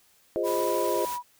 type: chord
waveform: sine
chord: F minor seventh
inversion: none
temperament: equal with one note detuned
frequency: 349.2 / 411 / 523.3 / 622.3 Hz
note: F4 / Ab4 / C5 / Eb5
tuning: 0 / -18 / 0 / 0 cents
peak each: -30 dBFS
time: 0.36-1.05 s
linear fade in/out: 0 ms
type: tone with pitch glide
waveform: sine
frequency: 987 to 975.7 Hz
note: B5 to B5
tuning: -1 to -21 cents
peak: -30 dBFS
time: 0.43-1.23 s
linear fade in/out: 50 ms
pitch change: -20 cents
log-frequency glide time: 0.88-0.98 s
type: noise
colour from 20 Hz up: white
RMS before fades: -38 dBFS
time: 0.43-1.19 s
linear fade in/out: 50 ms
effects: white hiss -62 dBFS RMS until 1.39 s